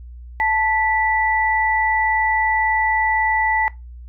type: tone pair together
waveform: sine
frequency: 878.2 / 1968 Hz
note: A5 / B6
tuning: -4 / -7 cents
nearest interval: octave + major second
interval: 1397 cents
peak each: -18 / -19 dBFS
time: 0.4-3.68 s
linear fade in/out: 0 ms
effects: noise-tail reverb RT60 0.2 s tail -19 dB re dry + added 60 Hz sine -34 dBFS peak until 4.08 s

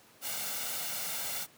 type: noise with comb filter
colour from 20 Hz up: white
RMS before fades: -36 dBFS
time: 0.21-1.47 s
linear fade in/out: 50 ms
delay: 1.4 ms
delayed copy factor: +0.6
effects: pink hiss -59 dBFS RMS until 1.57 s + high-pass 150 Hz 12 dB/octave

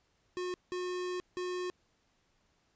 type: tone bursts at uneven times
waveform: square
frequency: 361.6 Hz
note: F#4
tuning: 40 cents flat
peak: -35 dBFS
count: 3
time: 0.37-0.54 / 0.72-1.2 / 1.37-1.7 s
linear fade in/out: 0 ms
effects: pink hiss -73 dBFS RMS until 2.75 s + resampled to 16000 Hz

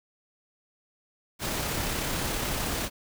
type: noise with amplitude modulation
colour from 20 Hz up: pink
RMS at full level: -29 dBFS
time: 1.39-2.9 s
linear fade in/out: 50 ms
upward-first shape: sine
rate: 33.9 Hz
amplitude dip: 25%
effects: none

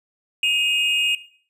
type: tone pair together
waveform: triangle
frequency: 2521 / 2837 Hz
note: D#7 / F7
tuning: +22 / +27 cents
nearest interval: major second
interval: 205 cents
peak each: -18 dBFS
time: 0.43-1.15 s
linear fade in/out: 2 ms
effects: noise-tail reverb RT60 0.5 s tail -17 dB re dry + resampled to 32000 Hz

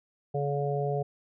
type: harmonic tone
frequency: 142.3 Hz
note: C#3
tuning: 46 cents sharp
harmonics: 1 / 3 / 4 / 5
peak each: -30 / -31 / -35 / -34 dBFS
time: 0.34-1.03 s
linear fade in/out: 10 ms
effects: none

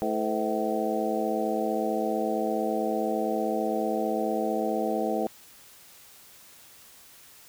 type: harmonic tone with a mistuned harmonic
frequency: 108.9 Hz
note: A2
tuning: 17 cents flat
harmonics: 2 / 3 / 4 / 5 / 6 / 7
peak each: -32 / -32 / -32 / -32 / -32 / -32 dBFS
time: 0.02-5.27 s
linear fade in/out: 0 ms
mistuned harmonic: 5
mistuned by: -110 cents
effects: white hiss -52 dBFS RMS until 7.48 s

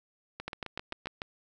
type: two click trains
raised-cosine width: 0.3 ms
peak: -19 / -22 dBFS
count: 6 / 6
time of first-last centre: 0.48-1.219 / 0.4-1.058 s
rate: 6.77 / 7.6 Hz
effects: none

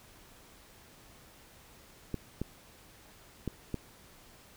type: clicks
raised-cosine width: 3 ms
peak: -20 dBFS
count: 4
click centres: 2.143 / 2.416 / 3.477 / 3.743 s
effects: pink hiss -57 dBFS RMS until 4.56 s

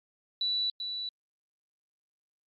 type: tone with echo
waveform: sine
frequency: 3951 Hz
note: B7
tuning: in tune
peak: -27 dBFS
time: 0.41-0.7 s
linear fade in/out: 2 ms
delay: 390 ms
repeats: 1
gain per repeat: -6 dB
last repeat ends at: 1.09 s
effects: Opus 48 kbps

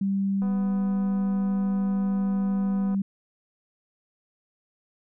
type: tone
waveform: sine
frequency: 196 Hz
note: G3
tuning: in tune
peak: -22 dBFS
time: 0.01-3.02 s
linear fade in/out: 5 ms
type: click train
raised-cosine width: 1 ms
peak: -29 dBFS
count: 630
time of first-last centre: 0.42-2.946 s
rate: 249 Hz
effects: none

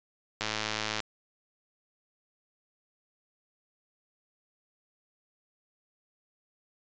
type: click train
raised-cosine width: 0.2 ms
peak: -13 dBFS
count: 65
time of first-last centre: 0.41-1.003 s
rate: 108 Hz
effects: resampled to 16000 Hz

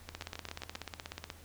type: two click trains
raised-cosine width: 0.2 ms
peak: -22 / -23 dBFS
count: 20 / 6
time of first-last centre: 0.15-1.302 / 0.09-0.752 s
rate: 16.5 / 7.55 Hz
effects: added 82 Hz sine -54 dBFS peak until 1.44 s + pink hiss -57 dBFS RMS until 1.44 s

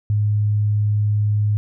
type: tone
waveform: sine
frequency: 104.7 Hz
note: G#2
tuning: 15 cents sharp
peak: -15 dBFS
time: 0.1-1.57 s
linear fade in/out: 0 ms
effects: none

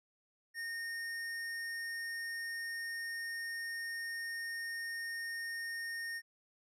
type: tone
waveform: square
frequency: 1840 Hz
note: A#6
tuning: 23 cents flat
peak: -39 dBFS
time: 0.54-6.22 s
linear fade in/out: 50 ms
effects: low-pass 12000 Hz 12 dB/octave

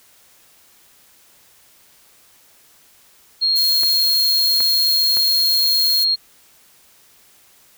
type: tone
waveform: sine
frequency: 4253 Hz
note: C8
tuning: 27 cents sharp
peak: -14 dBFS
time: 3.41-6.16 s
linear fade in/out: 20 ms
type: noise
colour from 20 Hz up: violet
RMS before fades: -24 dBFS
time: 3.55-6.05 s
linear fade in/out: 20 ms
type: clicks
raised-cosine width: 0.5 ms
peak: -16 dBFS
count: 3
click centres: 3.834 / 4.605 / 5.17 s
effects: white hiss -52 dBFS RMS until 7.77 s

